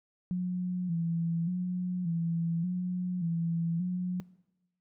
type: tone with vibrato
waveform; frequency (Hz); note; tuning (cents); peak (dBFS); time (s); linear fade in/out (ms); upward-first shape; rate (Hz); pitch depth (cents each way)
sine; 173.8; F3; -8; -28; 0.31-4.2; 0; square; 0.86; 67
effects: noise-tail reverb RT60 1.0 s tail -21 dB re dry